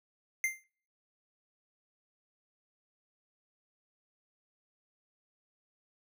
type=tone with exponential decay; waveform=square; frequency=2093 Hz; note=C7; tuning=in tune; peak=-26 dBFS; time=0.44-0.64 s; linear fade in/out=1 ms; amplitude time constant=43 ms; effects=noise-tail reverb RT60 0.5 s tail -26 dB re dry